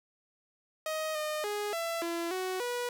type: tone with pitch steps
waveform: sawtooth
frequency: 627 / 611 / 414.8 / 669 / 338.3 / 371.9 / 487 Hz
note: D#5 / D#5 / G#4 / E5 / E4 / F#4 / B4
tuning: +13 / -32 / -2 / +25 / +45 / +9 / -24 cents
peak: -28 dBFS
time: 0.86-2.89 s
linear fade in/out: 2 ms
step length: 290 ms
effects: none